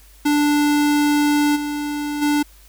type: tone with level steps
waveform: square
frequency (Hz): 293.7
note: D4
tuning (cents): 0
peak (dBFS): -15 / -23 / -16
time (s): 0.25-2.43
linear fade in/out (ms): 10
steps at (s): 1.55 / 2.21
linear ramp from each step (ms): 20
effects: added 50 Hz sine -46 dBFS peak until 2.68 s + white hiss -51 dBFS RMS until 2.68 s

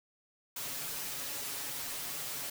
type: noise with comb filter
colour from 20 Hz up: white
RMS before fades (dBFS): -39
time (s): 0.56-2.5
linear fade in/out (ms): 5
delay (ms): 7.1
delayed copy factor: +0.75
effects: none

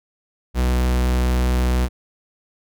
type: tone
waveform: 45% pulse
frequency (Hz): 62.2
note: B1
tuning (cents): +13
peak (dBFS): -16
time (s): 0.54-1.89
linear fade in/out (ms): 50
effects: none

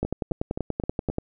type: two click trains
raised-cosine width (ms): 2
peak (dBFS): -15 / -12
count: 5 / 13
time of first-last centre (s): 0.05-1.1 / 0.03-1.184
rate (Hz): 3.81 / 10.4
effects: none

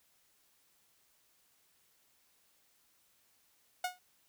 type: tone with exponential decay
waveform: sawtooth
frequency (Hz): 727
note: F#5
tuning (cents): -31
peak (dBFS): -26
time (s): 3.84-3.99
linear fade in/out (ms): 5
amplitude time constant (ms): 32
effects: white hiss -71 dBFS RMS until 4.28 s

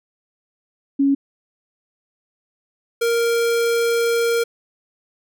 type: tone pair in turn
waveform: sine / square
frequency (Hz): 277.2 / 466.2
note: C#4 / A#4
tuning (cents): 0 / 0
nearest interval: major sixth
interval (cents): 900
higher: second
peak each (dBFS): -13 / -17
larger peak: first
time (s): 0.99-1.15 / 3.01-4.44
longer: second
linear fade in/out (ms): 10
effects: none

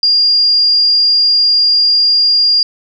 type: tone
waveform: sine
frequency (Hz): 4813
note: D8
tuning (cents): +42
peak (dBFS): -7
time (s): 0.03-2.63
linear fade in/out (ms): 2
effects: none

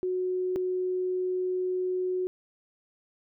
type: tone pair in turn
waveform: sine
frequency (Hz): 367.3 / 367.3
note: F#4 / F#4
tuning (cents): -13 / -13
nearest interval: unison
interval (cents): 0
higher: neither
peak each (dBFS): -26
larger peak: neither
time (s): 0.03-0.56 / 0.56-2.27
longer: second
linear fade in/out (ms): 0
effects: none

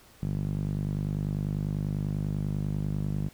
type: tone with band-pass filter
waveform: sawtooth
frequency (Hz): 50.1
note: G1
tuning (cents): +38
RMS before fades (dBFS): -30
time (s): 0.22-3.29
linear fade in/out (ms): 10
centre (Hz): 160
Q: 2.5
effects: pink hiss -56 dBFS RMS until 3.33 s

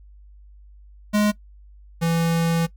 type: tone pair in turn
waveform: square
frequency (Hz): 209 / 166.51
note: G#3 / E3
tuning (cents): +11 / +18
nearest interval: major third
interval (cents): 393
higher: first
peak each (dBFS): -17 / -19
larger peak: first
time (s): 1.13-1.32 / 2.01-2.67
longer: second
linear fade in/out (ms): 20
effects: noise-tail reverb RT60 0.1 s tail -19 dB re dry + added 50 Hz sine -44 dBFS peak until 2.76 s

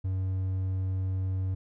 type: tone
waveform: triangle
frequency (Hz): 94.2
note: F#2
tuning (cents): +32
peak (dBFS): -25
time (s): 0.04-1.55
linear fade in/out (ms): 10
effects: none

